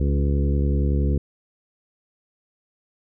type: harmonic tone with a mistuned harmonic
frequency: 70.7 Hz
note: C#2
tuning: 35 cents sharp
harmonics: 1 / 2 / 3 / 4 / 5 / 6 / 7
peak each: -19 / -25 / -29 / -31 / -33 / -35 / -36 dBFS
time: 0-1.18 s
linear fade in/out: 5 ms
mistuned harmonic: 5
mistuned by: +16 cents
effects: none